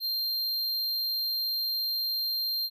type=tone; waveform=square; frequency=4181 Hz; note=C8; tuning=2 cents flat; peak=-28 dBFS; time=0-2.7 s; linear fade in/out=50 ms; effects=none